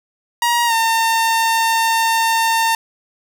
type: tone with pitch glide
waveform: sawtooth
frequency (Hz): 949 to 906.7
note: A#5 to A#5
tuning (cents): +31 to -48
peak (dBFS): -10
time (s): 0.42-2.75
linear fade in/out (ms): 2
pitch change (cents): -79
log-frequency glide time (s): 0.66-0.73
effects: none